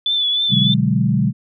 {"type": "tone with vibrato", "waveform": "sine", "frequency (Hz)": 3475, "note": "A7", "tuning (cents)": -22, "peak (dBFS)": -15, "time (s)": [0.06, 0.74], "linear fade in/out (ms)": 2, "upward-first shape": "triangle", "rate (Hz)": 3.3, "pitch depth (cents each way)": 52}
{"type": "chord", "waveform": "sine", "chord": "G# half-diminished seventh", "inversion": "first", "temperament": "equal", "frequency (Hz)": [123.47, 146.83, 185, 207.7], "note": ["B2", "D3", "F#3", "G#3"], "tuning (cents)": [0, 0, 0, 0], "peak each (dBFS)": -19, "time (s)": [0.49, 1.33], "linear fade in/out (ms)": 50}
{"effects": []}